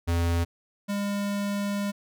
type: tone pair in turn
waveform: square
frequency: 85 / 202.2 Hz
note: F2 / G#3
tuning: -46 / -46 cents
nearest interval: octave + minor third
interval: 1500 cents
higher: second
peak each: -23 / -27 dBFS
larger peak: first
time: 0.07-0.45 / 0.88-1.92 s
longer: second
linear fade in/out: 20 ms
effects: none